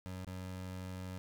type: tone with dropouts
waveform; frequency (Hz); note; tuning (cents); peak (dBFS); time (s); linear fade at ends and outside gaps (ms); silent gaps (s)
25% pulse; 92.5; F#2; 0; -38; 0.06-1.18; 0; 0.246-0.269
effects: 12-bit